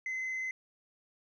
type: tone with frequency modulation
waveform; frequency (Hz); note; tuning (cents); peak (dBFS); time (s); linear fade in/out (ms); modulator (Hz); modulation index
sine; 2049; C7; -37; -31; 0.06-0.51; 2; 24.4; 0.62
effects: tanh soft clip ceiling -32 dBFS